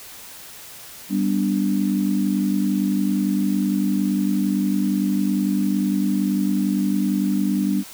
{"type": "chord", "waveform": "sine", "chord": "G major", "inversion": "none", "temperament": "equal", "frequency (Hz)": [196, 246.9, 293.7], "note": ["G3", "B3", "D4"], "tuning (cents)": [0, 0, 0], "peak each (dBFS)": [-20, -25, -23], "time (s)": [1.09, 7.84], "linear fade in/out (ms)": 50, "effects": ["white hiss -40 dBFS RMS until 7.93 s"]}